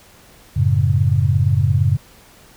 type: chord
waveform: sine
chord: F# minor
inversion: none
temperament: equal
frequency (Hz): 92.5 / 110 / 138.59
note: F#2 / A2 / C#3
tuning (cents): 0 / 0 / 0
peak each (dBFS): -17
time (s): 0.56-1.97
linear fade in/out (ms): 10
effects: pink hiss -47 dBFS RMS until 2.56 s